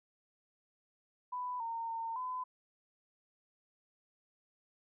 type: tone with pitch steps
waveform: sine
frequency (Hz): 994 / 917 / 911 / 1011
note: B5 / A#5 / A#5 / B5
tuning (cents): +11 / -29 / -40 / +40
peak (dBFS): -36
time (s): 1.32-2.44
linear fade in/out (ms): 10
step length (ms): 280
effects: none